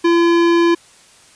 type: tone with hard clipping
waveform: sine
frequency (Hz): 340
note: F4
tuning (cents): -46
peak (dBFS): -12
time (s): 0.04-0.75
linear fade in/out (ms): 10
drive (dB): 18
effects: white hiss -47 dBFS RMS until 1.35 s + resampled to 22050 Hz